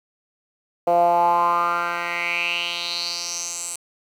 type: tone with band-pass filter sweep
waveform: 10% pulse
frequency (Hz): 172.6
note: F3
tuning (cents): -20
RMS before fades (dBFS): -22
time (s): 0.87-3.76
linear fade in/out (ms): 5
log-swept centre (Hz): 610 to 8500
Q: 5.2
effects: 8-bit